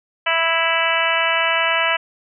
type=harmonic tone; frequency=329.6 Hz; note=E4; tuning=in tune; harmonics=2 / 3 / 4 / 5 / 6 / 7 / 8 / 9; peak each=-24 / -24 / -24 / -24 / -24 / -24 / -24 / -24 dBFS; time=0.26-1.97 s; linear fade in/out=10 ms; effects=none